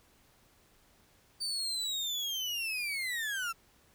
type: linear sweep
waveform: 35% pulse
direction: down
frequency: 4625 to 1318.5 Hz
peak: -31 dBFS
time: 1.4-3.53 s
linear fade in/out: 20 ms
effects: pink hiss -65 dBFS RMS until 3.94 s